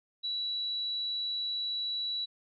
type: tone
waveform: sine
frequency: 3927 Hz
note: B7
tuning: 11 cents flat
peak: -31 dBFS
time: 0.23-2.26 s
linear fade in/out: 20 ms
effects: none